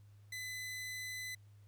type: tone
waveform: sawtooth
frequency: 2011 Hz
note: B6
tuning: 31 cents sharp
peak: -38 dBFS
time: 0.32-1.35 s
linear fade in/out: 5 ms
effects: added 102 Hz sine -57 dBFS peak until 1.67 s + pink hiss -75 dBFS RMS until 1.67 s